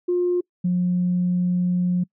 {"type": "tone pair in turn", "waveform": "sine", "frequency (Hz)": [355.4, 178.88], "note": ["F4", "F3"], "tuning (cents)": [30, 42], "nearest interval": "octave", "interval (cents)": 1188, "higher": "first", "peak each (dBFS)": -17, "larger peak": "neither", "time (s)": [[0.08, 0.41], [0.64, 2.04]], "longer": "second", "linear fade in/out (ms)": 10, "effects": ["noise-tail reverb RT60 0.1 s tail -26 dB re dry", "tanh soft clip ceiling -13 dBFS"]}